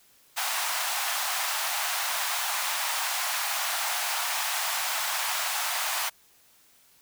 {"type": "high-pass noise", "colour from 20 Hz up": "pink", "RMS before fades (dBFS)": -29, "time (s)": [0.36, 6.1], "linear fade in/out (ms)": 20, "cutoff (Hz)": 700, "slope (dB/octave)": 48, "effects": ["white hiss -60 dBFS RMS until 7.01 s"]}